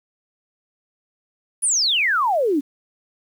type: exponential sweep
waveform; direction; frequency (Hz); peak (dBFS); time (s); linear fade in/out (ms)
sine; down; 10380 to 263.8; -16; 1.62-2.61; 20
effects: 8-bit